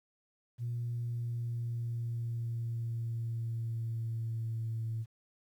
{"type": "tone with pitch glide", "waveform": "sine", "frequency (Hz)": [119.2, 112.84], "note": ["A#2", "A2"], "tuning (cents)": [39, 44], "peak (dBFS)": -32, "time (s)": [0.58, 5.06], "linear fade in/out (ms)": 50, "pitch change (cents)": -95, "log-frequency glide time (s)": [0.78, 4.82], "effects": ["tanh soft clip ceiling -29 dBFS", "11-bit"]}